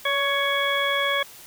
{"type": "harmonic tone with a mistuned harmonic", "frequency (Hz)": 557, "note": "C#5", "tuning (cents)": 8, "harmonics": [1, 2, 3, 4, 6], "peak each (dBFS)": [-27, -27, -27, -27, -27], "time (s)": [0.05, 1.23], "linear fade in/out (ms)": 5, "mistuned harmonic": 1, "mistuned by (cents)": 22, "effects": ["white hiss -45 dBFS RMS until 1.46 s"]}